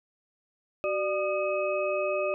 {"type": "tone cluster", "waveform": "sine", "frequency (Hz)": [377.6, 595, 1222, 2550], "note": ["F#4", "D5", "D#6", "D#7"], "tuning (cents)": [35, 22, -32, 42], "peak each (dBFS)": [-33, -27, -35, -35], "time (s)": [0.84, 2.34], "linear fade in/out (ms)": 0, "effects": []}